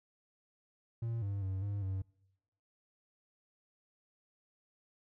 triangle tone with pitch steps, 115.6 / 99.7 / 95.2 / 101.2 / 95.4 Hz, A#2 / G2 / F#2 / G#2 / G2, -14 / +30 / +50 / -44 / -47 cents, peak -32 dBFS, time 1.02-2.02 s, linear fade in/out 5 ms, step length 200 ms, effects noise-tail reverb RT60 0.9 s tail -25 dB re dry

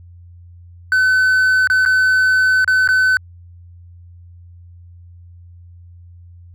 triangle tone with dropouts, 1515 Hz, F#6, 40 cents sharp, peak -9 dBFS, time 0.92-3.17 s, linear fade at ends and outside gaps 1 ms, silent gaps 1.673-1.7 / 1.852-1.86 / 2.645-2.677 / 2.876-2.888 s, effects added 87 Hz sine -38 dBFS peak until 6.54 s

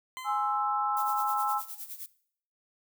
20% pulse tone with exponential decay, 1030 Hz, C6, 28 cents flat, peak -31 dBFS, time 0.17-0.77 s, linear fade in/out 0 ms, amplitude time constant 130 ms
sine chord, Ab augmented, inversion none, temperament equal, 830.6 / 1046.5 / 1318.5 Hz, Ab5 / C6 / E6, 0 / 0 / 0 cents, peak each -29 / -34 / -30 dBFS, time 0.24-1.62 s, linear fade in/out 50 ms
violet noise with tremolo, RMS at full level -39 dBFS, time 0.97-2.06 s, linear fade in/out 0 ms, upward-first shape sine, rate 9.7 Hz, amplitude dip 75%
effects noise-tail reverb RT60 0.6 s tail -19 dB re dry

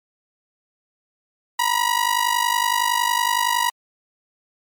sawtooth ring-modulated tone, 964 Hz, B5, 42 cents flat, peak -11 dBFS, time 1.59-3.7 s, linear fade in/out 2 ms, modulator 25.4 Hz, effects MP3 96 kbps

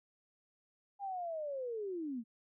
sine linear sweep, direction down, 814 to 216.3 Hz, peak -37 dBFS, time 0.99-2.24 s, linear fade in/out 50 ms, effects none

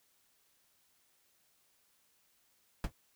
brown noise with exponential decay, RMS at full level -27 dBFS, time 2.84-2.92 s, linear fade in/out 1 ms, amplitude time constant 16 ms, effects white hiss -72 dBFS RMS until 3.15 s

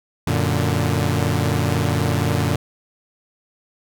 sawtooth chord, Gb augmented, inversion none, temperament equal, 92.5 / 116.54 / 146.83 Hz, Gb2 / Bb2 / D3, 0 / 0 / 0 cents, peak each -18 dBFS, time 0.27-2.56 s, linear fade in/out 5 ms, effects none

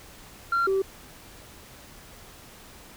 sine tone pair in turn, 1377 / 386.4 Hz, F6 / G4, -25 / -25 cents, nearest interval octave + minor seventh, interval 2200 cents, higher first, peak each -19 dBFS, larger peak neither, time 0.52-0.67 / 0.67-0.82 s, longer neither, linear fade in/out 5 ms, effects tanh soft clip ceiling -19 dBFS + pink hiss -48 dBFS RMS until 2.96 s

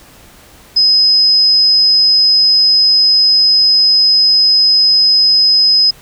sine tone, 5060 Hz, D#8, 28 cents sharp, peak -6 dBFS, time 0.76-5.91 s, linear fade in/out 10 ms, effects pink hiss -41 dBFS RMS until 6.01 s

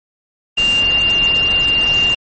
sine tone in noise, 2794 Hz, F7, in tune, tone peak -11 dBFS, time 0.57-2.15 s, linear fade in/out 10 ms, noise pink, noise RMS -25 dBFS, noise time 0.57-2.15 s, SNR +11 dB, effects MP3 32 kbps

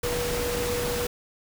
sine tone in noise, 484 Hz, B4, 35 cents flat, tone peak -28 dBFS, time 0.03-1.07 s, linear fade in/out 5 ms, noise pink, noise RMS -30 dBFS, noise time 0.03-1.07 s, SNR -1 dB, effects none

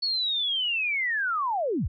sine linear sweep, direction down, 4435 to 35.23 Hz, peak -24 dBFS, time 0.02-1.88 s, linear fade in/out 10 ms, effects none

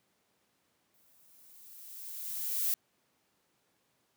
violet noise with exponential growth, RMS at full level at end -29 dBFS, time 0.94-2.74 s, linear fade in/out 1 ms, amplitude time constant 390 ms, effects pink hiss -74 dBFS RMS until 4.16 s + high-pass 150 Hz 12 dB/octave

